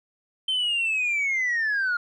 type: linear sweep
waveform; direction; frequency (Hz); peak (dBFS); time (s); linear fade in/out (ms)
sine; down; 3114 to 1396.9; -20; 0.48-1.97; 5
effects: tanh soft clip ceiling -20 dBFS